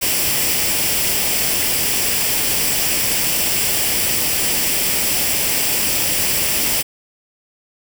white noise with comb filter, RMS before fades -18 dBFS, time 0.01-6.83 s, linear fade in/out 20 ms, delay 0.38 ms, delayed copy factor +0.5, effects none

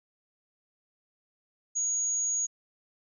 sine tone, 6690 Hz, G#8, 12 cents sharp, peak -26 dBFS, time 1.75-2.47 s, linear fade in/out 20 ms, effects none

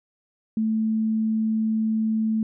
sine tone, 220 Hz, A3, in tune, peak -20 dBFS, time 0.57-2.43 s, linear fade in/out 2 ms, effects none

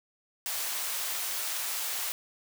white high-pass noise, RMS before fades -33 dBFS, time 0.46-2.12 s, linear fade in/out 0 ms, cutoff 650 Hz, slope 12 dB/octave, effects none

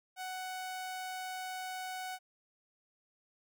sawtooth tone, 744 Hz, F#5, 9 cents sharp, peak -35 dBFS, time 0.16-2.19 s, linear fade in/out 50 ms, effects none

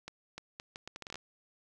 accelerating click train, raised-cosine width 0.2 ms, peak -25 dBFS, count 12, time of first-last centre 0.08-1.156 s, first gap 300 ms, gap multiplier 0.73, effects none

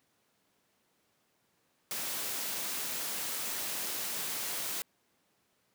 white noise, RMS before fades -36 dBFS, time 1.91-4.82 s, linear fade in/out 0 ms, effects pink hiss -73 dBFS RMS until 5.74 s + high-pass 150 Hz 12 dB/octave

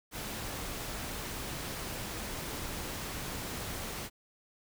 pink noise, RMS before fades -39 dBFS, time 0.11-4.1 s, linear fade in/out 50 ms, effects none

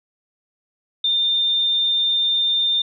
sine tone, 3608 Hz, A7, 43 cents sharp, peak -16 dBFS, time 1.04-2.82 s, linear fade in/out 5 ms, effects none

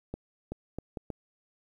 accelerating click train, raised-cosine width 2 ms, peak -22 dBFS, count 5, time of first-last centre 0.14-1.103 s, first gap 380 ms, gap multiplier 0.7, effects 10-bit

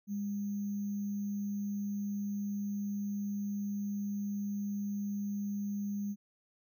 sine tone with sample-and-hold, 202.7 Hz, G#3, 42 cents flat, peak -33 dBFS, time 0.07-6.16 s, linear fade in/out 50 ms, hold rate 6300 Hz, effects none

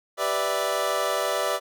25% pulse chord, E minor seventh, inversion first, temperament equal, 392 / 493.9 / 587.3 / 659.3 Hz, G4 / B4 / D5 / E5, 0 / 0 / 0 / 0 cents, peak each -29 / -27 / -23 / -25 dBFS, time 0.17-1.6 s, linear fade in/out 50 ms, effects none

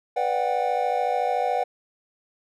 triangle chord, G major seventh, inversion first, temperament equal with one note detuned, 493.9 / 587.3 / 730.2 / 784 Hz, B4 / D5 / F#5 / G5, 0 / 0 / -23 / 0 cents, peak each -26 / -28 / -23 / -25 dBFS, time 0.16-1.64 s, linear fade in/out 10 ms, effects none

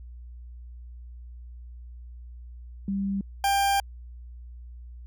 sine / 40% pulse tone pair in turn, 196.8 / 794.3 Hz, G3 / G5, +7 / +23 cents, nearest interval 2 octaves, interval 2416 cents, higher second, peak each -25 / -20 dBFS, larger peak second, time 2.88-3.21 / 3.44-3.8 s, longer second, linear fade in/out 2 ms, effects added 60 Hz sine -40 dBFS peak until 5.06 s

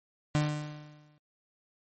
35% pulse tone with exponential decay, 150 Hz, D3, 37 cents sharp, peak -21 dBFS, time 0.35-1.18 s, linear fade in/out 0 ms, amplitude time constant 180 ms, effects MP3 32 kbps

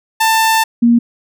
sawtooth / sine tone pair in turn, 890 / 235.7 Hz, A5 / A#3, +20 / +19 cents, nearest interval octave + major seventh, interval 2301 cents, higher first, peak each -6 dBFS, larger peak neither, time 0.2-0.64 / 0.82-0.99 s, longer first, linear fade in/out 10 ms, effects none

